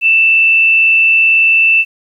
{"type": "tone with frequency modulation", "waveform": "sine", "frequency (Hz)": 2661, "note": "E7", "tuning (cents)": 16, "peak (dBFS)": -6, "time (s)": [0.01, 1.85], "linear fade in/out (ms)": 50, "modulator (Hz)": 133, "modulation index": 0.23, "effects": ["8-bit"]}